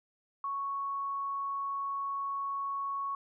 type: tone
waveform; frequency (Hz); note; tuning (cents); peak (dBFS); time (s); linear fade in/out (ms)
sine; 1108.7; C#6; 0; -32; 0.44-3.15; 2
effects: none